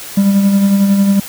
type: tone with tremolo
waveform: triangle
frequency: 198.2 Hz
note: G3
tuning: 19 cents sharp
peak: -4 dBFS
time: 0.17-1.2 s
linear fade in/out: 5 ms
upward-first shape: sine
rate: 11 Hz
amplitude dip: 40%
effects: white hiss -29 dBFS RMS until 1.28 s